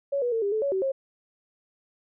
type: tone with pitch steps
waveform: sine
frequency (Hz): 559 / 485.8 / 452.8 / 402.5 / 435.2 / 560 / 380.7 / 538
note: C#5 / B4 / A4 / G4 / A4 / C#5 / F#4 / C5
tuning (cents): +14 / -29 / +50 / +46 / -19 / +18 / +49 / +48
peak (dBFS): -23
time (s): 0.12-0.92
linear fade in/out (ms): 10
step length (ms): 100
effects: none